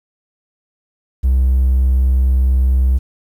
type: tone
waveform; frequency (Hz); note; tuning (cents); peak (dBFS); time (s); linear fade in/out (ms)
triangle; 64.6; C2; -21; -7; 1.23-2.99; 20
effects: tanh soft clip ceiling -5 dBFS + 8-bit